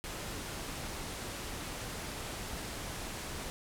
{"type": "low-pass noise", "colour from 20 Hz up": "pink", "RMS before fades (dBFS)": -41, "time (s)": [0.04, 3.5], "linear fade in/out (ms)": 0, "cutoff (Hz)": 12000, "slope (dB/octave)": 24, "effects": []}